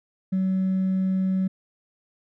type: tone with hard clipping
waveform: triangle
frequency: 188.7 Hz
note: F#3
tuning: 34 cents sharp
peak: -20 dBFS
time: 0.32-1.48 s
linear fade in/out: 10 ms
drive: 2 dB
effects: none